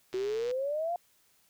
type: click train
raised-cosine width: 0.2 ms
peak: -28 dBFS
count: 48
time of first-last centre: 0.13-0.512 s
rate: 123 Hz
type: exponential sweep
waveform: sine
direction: up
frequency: 370 to 713 Hz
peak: -29 dBFS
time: 0.14-0.96 s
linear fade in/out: 2 ms
effects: white hiss -67 dBFS RMS until 1.49 s